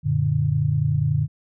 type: chord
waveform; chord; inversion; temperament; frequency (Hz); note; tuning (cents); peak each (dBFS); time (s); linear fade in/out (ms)
sine; Gb augmented; none; equal; 92.5 / 116.54 / 146.83; Gb2 / Bb2 / D3; 0 / 0 / 0; -26 / -23 / -20; 0.03-1.28; 50
effects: none